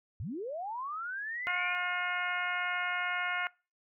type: linear sweep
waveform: sine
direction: up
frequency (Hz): 75 to 2500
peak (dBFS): -35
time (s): 0.2-1.75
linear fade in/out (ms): 0
type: harmonic tone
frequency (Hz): 357.8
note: F4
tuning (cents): +42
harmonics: 2 / 3 / 4 / 5 / 6 / 7 / 8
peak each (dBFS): -40 / -40 / -33 / -40 / -36 / -45 / -44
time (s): 1.47-3.47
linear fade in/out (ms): 0
effects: noise-tail reverb RT60 0.3 s tail -23 dB re dry